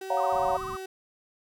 35% pulse tone with pitch glide, 381.6 to 379.2 Hz, G4 to F#4, -47 to +43 cents, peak -34 dBFS, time 0.01-0.86 s, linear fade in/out 5 ms, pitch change -10 cents, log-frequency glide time 0.34-0.5 s
sine chord, Gb major seventh, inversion second, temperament equal with one note detuned, 558.9 / 698.5 / 740 / 932.3 Hz, Db5 / F5 / Gb5 / Bb5, +14 / 0 / 0 / 0 cents, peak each -29 dBFS, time 0.1-0.57 s, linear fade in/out 5 ms
sine tone with vibrato, 1142 Hz, D6, 49 cents flat, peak -34 dBFS, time 0.17-0.77 s, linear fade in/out 2 ms, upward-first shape sine, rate 16 Hz, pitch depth 180 cents each way
pink low-pass noise, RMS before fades -45 dBFS, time 0.32-0.76 s, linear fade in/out 10 ms, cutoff 270 Hz, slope 96 dB/octave
effects none

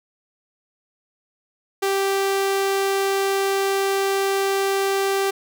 sawtooth tone, 391.4 Hz, G4, 3 cents flat, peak -15 dBFS, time 1.82-5.31 s, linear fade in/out 10 ms, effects none

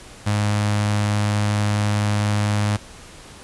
sawtooth tone with notch filter, 104.3 Hz, G#2, 8 cents sharp, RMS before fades -20 dBFS, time 0.26-2.77 s, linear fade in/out 10 ms, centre 380 Hz, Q 1.4, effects pink hiss -42 dBFS RMS until 3.43 s + resampled to 24000 Hz

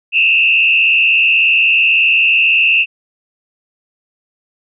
sine tone with frequency modulation, 2671 Hz, E7, 22 cents sharp, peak -8 dBFS, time 0.12-2.86 s, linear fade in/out 50 ms, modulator 76.3 Hz, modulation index 1.7, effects none

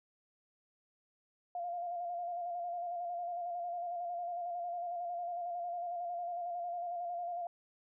sine tone with vibrato, 698.5 Hz, F5, in tune, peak -36 dBFS, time 1.55-7.47 s, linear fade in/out 2 ms, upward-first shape square, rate 11 Hz, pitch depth 30 cents each way, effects none

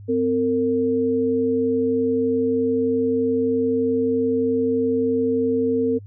sine tone pair together, 257.7 / 455.8 Hz, C4 / A#4, -26 / -39 cents, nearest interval minor seventh, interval 987 cents, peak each -21 / -19 dBFS, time 0.08-5.99 s, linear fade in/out 20 ms, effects noise-tail reverb RT60 0.1 s tail -26 dB re dry + added 101 Hz sine -37 dBFS peak until 6.06 s

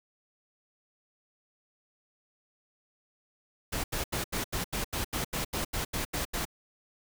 pink noise bursts, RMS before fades -32 dBFS, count 14, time 3.72-6.453 s, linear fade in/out 10 ms, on 120 ms, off 81 ms, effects none

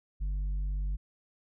triangle tone with tanh clipping, 48.6 Hz, G1, 14 cents flat, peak -30 dBFS, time 0.2-0.97 s, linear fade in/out 20 ms, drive 9 dB, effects none

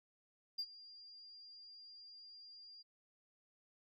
sine tone with ADSR envelope, 4797 Hz, D8, 36 cents sharp, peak -34 dBFS, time 0.58-2.83 s, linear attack 14 ms, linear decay 57 ms, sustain -20 dB, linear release 20 ms, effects tanh soft clip ceiling -35 dBFS

